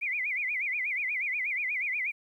sine tone with vibrato, 2217 Hz, C#7, in tune, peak -28 dBFS, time 0.01-2.12 s, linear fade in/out 20 ms, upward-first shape sine, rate 8.3 Hz, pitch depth 190 cents each way, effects 11-bit

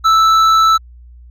triangle tone with hard clipping, 1317 Hz, E6, 2 cents flat, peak -9 dBFS, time 0.04-0.78 s, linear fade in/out 20 ms, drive 11 dB, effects added 60 Hz sine -36 dBFS peak until 1.3 s

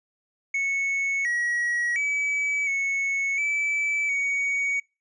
triangle tone with pitch steps, 2206 / 1911 / 2288 / 2204 / 2309 / 2243 Hz, C#7 / A#6 / D7 / C#7 / D7 / C#7, -9 / +43 / -46 / -11 / -30 / +20 cents, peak -21 dBFS, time 0.54-4.8 s, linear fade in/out 5 ms, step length 710 ms, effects noise-tail reverb RT60 0.3 s tail -26 dB re dry + resampled to 22050 Hz

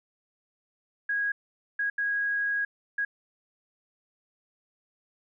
sine tone bursts at uneven times, 1648 Hz, G#6, 14 cents flat, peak -25 dBFS, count 4, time 1.09-1.32 / 1.79-1.9 / 1.98-2.65 / 2.98-3.05 s, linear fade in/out 5 ms, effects none

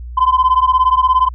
sine beating tone pair, 1015 / 1032 Hz, B5 / C6, +47 / -24 cents, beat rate 17 Hz, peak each -11 dBFS, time 0.17-1.29 s, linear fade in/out 10 ms, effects tanh soft clip ceiling -5 dBFS + added 60 Hz sine -26 dBFS peak until 1.34 s

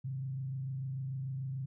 sine tone with frequency modulation, 132.9 Hz, C3, 27 cents sharp, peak -35 dBFS, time 0.04-1.66 s, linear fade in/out 10 ms, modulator 26.8 Hz, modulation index 0.38, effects none

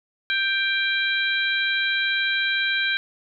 harmonic tone with a mistuned harmonic, 786 Hz, G5, 4 cents sharp, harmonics 2 / 3 / 4 / 5, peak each -23 / -26 / -29 / -28 dBFS, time 0.3-2.97 s, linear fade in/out 0 ms, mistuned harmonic 4, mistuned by +33 cents, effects none

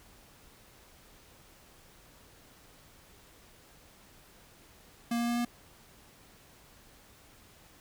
square tone with pitch steps, 235 / 236.5 / 238 / 239.5 Hz, A#3 / A#3 / A#3 / A#3, +14 / +25 / +36 / +47 cents, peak -29 dBFS, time 5.11-5.45 s, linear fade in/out 5 ms, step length 85 ms, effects pink hiss -58 dBFS RMS until 7.8 s

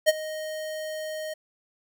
square tone with ADSR envelope, 622.3 Hz, D#5, in tune, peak -14 dBFS, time 0.06-1.34 s, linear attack 29 ms, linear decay 27 ms, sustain -18 dB, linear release 9 ms, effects none

